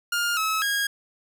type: tone with pitch steps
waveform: sawtooth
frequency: 1411 / 1292 / 1637 Hz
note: F6 / E6 / G#6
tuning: +17 / -35 / -25 cents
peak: -19 dBFS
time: 0.12-0.87 s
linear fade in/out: 5 ms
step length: 250 ms
effects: none